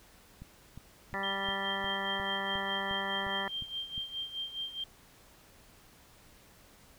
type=click train; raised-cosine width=5 ms; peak=-33 dBFS; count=11; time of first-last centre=0.42-3.979 s; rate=2.81 Hz
type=harmonic tone; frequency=196 Hz; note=G3; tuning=in tune; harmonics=1 / 2 / 3 / 4 / 5 / 6 / 7 / 9 / 10; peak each=-43 / -44 / -43 / -41 / -40 / -44 / -44 / -38 / -41 dBFS; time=1.14-3.48 s; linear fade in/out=0 ms
type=tone with tremolo; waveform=sine; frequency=3171 Hz; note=G7; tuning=19 cents sharp; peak=-33 dBFS; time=1.23-4.84 s; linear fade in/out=5 ms; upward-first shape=sine; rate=4.8 Hz; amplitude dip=75%
effects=pink hiss -59 dBFS RMS until 6.98 s